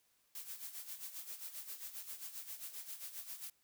blue noise with tremolo, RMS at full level -45 dBFS, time 0.35-3.5 s, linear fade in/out 2 ms, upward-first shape sine, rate 7.5 Hz, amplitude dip 70%, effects white hiss -75 dBFS RMS until 3.63 s

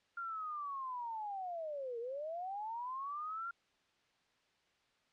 sine linear two-way sweep, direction down then up, 1400 to 453.8 to 1400 Hz, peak -39 dBFS, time 0.17-3.51 s, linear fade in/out 5 ms, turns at 1.99 s, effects white hiss -74 dBFS RMS until 5.12 s + low-pass 4000 Hz 12 dB/octave

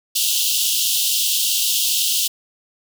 pink high-pass noise, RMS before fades -19 dBFS, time 0.15-2.28 s, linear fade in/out 10 ms, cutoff 2800 Hz, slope 96 dB/octave, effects none

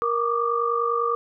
sine tone cluster, 469 / 1157 / 1207 Hz, A#4 / D6 / D6, +11 / -26 / +47 cents, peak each -25 dBFS, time 0.02-1.15 s, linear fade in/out 0 ms, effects none

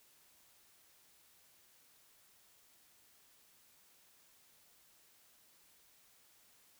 silence, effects white hiss -67 dBFS RMS until 6.79 s

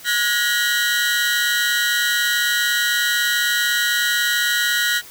40% pulse tone cluster, 1445 / 1663 / 1897 / 3139 / 3933 Hz, F#6 / G#6 / A#6 / G7 / B7, -41 / +2 / +30 / +2 / -8 cents, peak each -21 / -26 / -21 / -26 / -23 dBFS, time 0.04-5.02 s, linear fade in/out 50 ms, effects white hiss -41 dBFS RMS until 5.1 s

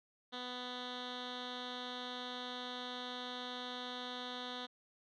10% pulse tone with low-pass filter, 248.5 Hz, B3, 11 cents sharp, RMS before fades -44 dBFS, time 0.32-4.67 s, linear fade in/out 20 ms, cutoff 3600 Hz, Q 4.5, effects none

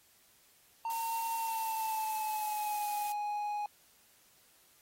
triangle tone with pitch glide, 912 to 831.5 Hz, A#5 to G#5, -38 to +2 cents, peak -31 dBFS, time 0.85-3.66 s, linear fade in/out 2 ms, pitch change -160 cents, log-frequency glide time 1.33-2.86 s
blue noise, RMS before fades -43 dBFS, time 0.9-3.12 s, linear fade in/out 0 ms
effects white hiss -65 dBFS RMS until 4.81 s + AAC 48 kbps

